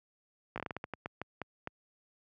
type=slowing click train; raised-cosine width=0.5 ms; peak=-22 dBFS; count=13; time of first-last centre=0.56-1.674 s; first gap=17 ms; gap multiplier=1.28; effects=high-pass 80 Hz 12 dB/octave